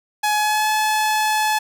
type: tone with pitch glide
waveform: sawtooth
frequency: 843 to 859.2 Hz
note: G#5 to A5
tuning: +26 to -41 cents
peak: -13 dBFS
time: 0.23-1.59 s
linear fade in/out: 10 ms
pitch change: +33 cents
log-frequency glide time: 0.34-0.69 s
effects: none